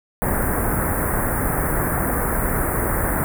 pink band-stop noise, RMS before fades -21 dBFS, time 0.22-3.24 s, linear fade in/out 0 ms, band 1900 to 9400 Hz, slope 48 dB/octave, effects none

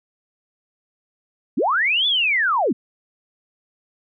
sine linear two-way sweep, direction up then down, 175.7 to 3520 to 175.7 Hz, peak -16 dBFS, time 1.57-2.73 s, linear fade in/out 10 ms, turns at 2.07 s, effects none

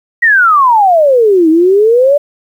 sine exponential two-way sweep, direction down then up, 1931 to 311.1 to 593 Hz, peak -4 dBFS, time 0.22-2.18 s, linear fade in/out 10 ms, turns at 1.49 s, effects 7-bit

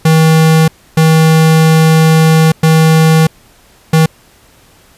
square tone bursts at uneven times, 159.7 Hz, D#3, 45 cents sharp, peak -5 dBFS, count 4, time 0.05-0.68 / 0.97-2.52 / 2.63-3.27 / 3.93-4.06 s, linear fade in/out 5 ms, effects pink hiss -45 dBFS RMS until 4.97 s + resampled to 32000 Hz

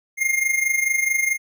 square tone with amplitude modulation, 2123 Hz, C7, 25 cents sharp, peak -16 dBFS, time 0.17-1.38 s, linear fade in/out 50 ms, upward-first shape sine, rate 24.6 Hz, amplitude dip 70%, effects none

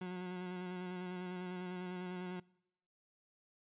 30% pulse tone with vibrato, 181.4 Hz, F#3, 34 cents flat, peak -38 dBFS, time 0.01-2.4 s, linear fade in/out 5 ms, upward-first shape square, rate 10 Hz, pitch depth 19 cents each way, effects noise-tail reverb RT60 0.8 s tail -24 dB re dry + resampled to 8000 Hz

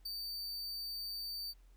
45% pulse tone with ADSR envelope, 4601 Hz, D8, 36 cents flat, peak -36 dBFS, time 0.05-1.54 s, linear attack 10 ms, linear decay 6 ms, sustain -3 dB, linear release 42 ms, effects added 43 Hz sine -58 dBFS peak until 1.76 s + pink hiss -74 dBFS RMS until 1.76 s

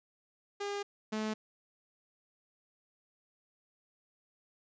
sawtooth tone pair in turn, 404.9 / 216.2 Hz, G#4 / A3, -44 / -30 cents, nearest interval major seventh, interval 1086 cents, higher first, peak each -31 / -29 dBFS, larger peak second, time 0.6-0.83 / 1.12-1.34 s, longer first, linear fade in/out 10 ms, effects resampled to 16000 Hz

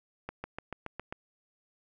accelerating click train, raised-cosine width 0.5 ms, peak -22 dBFS, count 7, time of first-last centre 0.29-1.125 s, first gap 150 ms, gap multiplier 0.97, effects none

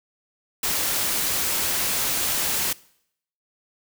white noise, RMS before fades -24 dBFS, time 0.63-2.73 s, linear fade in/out 5 ms, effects noise-tail reverb RT60 0.7 s tail -22 dB re dry

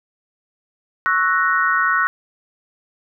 sine chord, F# dominant seventh, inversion second, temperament equal, 1108.7 / 1318.5 / 1480 / 1864.7 Hz, C#6 / E6 / F#6 / A#6, 0 / 0 / 0 / 0 cents, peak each -21 / -21 / -18 / -22 dBFS, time 1.06-2.07 s, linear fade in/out 0 ms, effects none

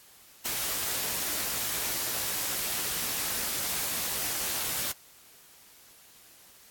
white noise with comb filter, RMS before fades -31 dBFS, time 0.45-4.92 s, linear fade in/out 5 ms, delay 17 ms, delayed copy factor +0.5, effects white hiss -55 dBFS RMS until 6.7 s + AAC 64 kbps

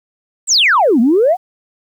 sine exponential two-way sweep, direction down then up, 8350 to 218.6 to 784 Hz, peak -7 dBFS, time 0.47-1.37 s, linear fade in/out 50 ms, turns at 1 s, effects tanh soft clip ceiling -3 dBFS + 8-bit

